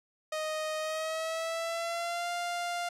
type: tone with pitch glide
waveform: sawtooth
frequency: 622.3 to 698.5 Hz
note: D#5 to F5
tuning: 0 to 0 cents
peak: -28 dBFS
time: 0.32-2.89 s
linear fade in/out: 5 ms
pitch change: +200 cents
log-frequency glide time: 0.79-2.3 s
effects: low-pass 10000 Hz 12 dB/octave